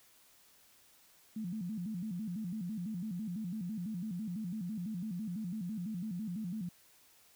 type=tone with vibrato; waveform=sine; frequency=196 Hz; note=G3; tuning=in tune; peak=-36 dBFS; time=1.36-6.69 s; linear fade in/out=5 ms; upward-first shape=square; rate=6 Hz; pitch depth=190 cents each way; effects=white hiss -64 dBFS RMS until 7.35 s